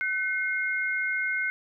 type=tone pair together; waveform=sine; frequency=1513.9 / 2141 Hz; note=F#6 / C7; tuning=+39 / +39 cents; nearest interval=tritone; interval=600 cents; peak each=-28 dBFS; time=0.01-1.5 s; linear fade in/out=0 ms; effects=none